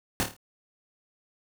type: noise with echo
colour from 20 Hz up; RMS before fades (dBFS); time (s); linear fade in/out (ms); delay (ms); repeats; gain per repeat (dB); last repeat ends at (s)
pink; -26; 0.2-0.23; 0; 27; 5; -6; 0.365
effects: none